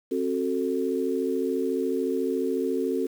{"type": "chord", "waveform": "sine", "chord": "F# diminished", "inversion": "second", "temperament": "just", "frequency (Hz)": [266.4, 370, 444], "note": ["C4", "F#4", "A4"], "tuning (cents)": [31, 0, 16], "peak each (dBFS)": -28, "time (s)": [0.11, 3.07], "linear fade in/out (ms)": 10, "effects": ["8-bit"]}